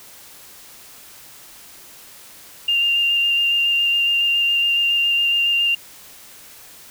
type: tone with vibrato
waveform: sine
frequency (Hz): 2794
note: F7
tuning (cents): 0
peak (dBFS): -15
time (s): 2.68-5.75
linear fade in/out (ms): 5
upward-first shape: square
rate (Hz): 7.2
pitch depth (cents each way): 10
effects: white hiss -43 dBFS RMS until 6.9 s